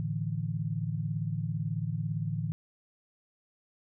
sine chord, A suspended fourth, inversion none, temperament equal, 110 / 146.83 / 164.81 Hz, A2 / D3 / E3, 0 / 0 / 0 cents, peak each -34 dBFS, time 0-2.52 s, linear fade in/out 0 ms, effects none

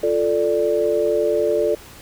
sine chord, D minor, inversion first, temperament equal, 349.2 / 440 / 587.3 Hz, F4 / A4 / D5, 0 / 0 / 0 cents, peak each -23 / -19 / -20 dBFS, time 0.03-1.75 s, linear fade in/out 5 ms, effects pink hiss -42 dBFS RMS until 2.01 s

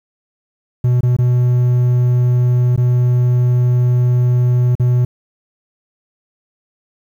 triangle tone with dropouts, 123.47 Hz, B2, in tune, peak -8 dBFS, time 0.84-5.05 s, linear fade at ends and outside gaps 5 ms, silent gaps 1.008-1.031 / 1.166-1.186 / 2.762-2.776 / 4.753-4.797 s, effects 8-bit

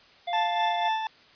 harmonic tone, 698.5 Hz, F5, in tune, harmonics 1 / 3 / 5, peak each -28 / -40 / -38 dBFS, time 0.27-0.89 s, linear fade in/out 10 ms
40% pulse tone with tremolo, 880 Hz, A5, in tune, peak -22 dBFS, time 0.33-1.07 s, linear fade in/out 2 ms, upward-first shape sine, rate 4 Hz, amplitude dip 50%
effects white hiss -55 dBFS RMS until 1.35 s + resampled to 11025 Hz

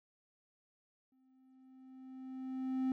triangle tone with exponential growth, 260.7 Hz, C4, 6 cents flat, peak -28 dBFS, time 1.12-2.92 s, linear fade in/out 2 ms, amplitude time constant 390 ms, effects none

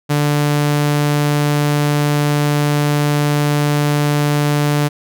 sawtooth tone, 146.83 Hz, D3, in tune, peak -9 dBFS, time 0.09-4.89 s, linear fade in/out 20 ms, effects none

